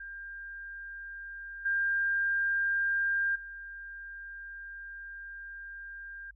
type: tone with level steps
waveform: sine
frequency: 1598 Hz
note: G6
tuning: 33 cents sharp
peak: -40 / -26 / -41 dBFS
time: 0-6.31 s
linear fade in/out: 5 ms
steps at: 1.65 / 3.35 s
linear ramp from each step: 10 ms
effects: added 50 Hz sine -56 dBFS peak until 6.35 s